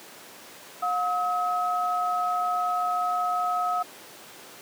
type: tone pair together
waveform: sine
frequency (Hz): 718 / 1279.3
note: F5 / D#6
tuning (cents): +48 / +48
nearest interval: minor seventh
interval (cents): 1000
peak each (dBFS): -26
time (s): 0.82-3.83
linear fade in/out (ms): 10
effects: pink hiss -45 dBFS RMS until 4.61 s + high-pass 300 Hz 12 dB/octave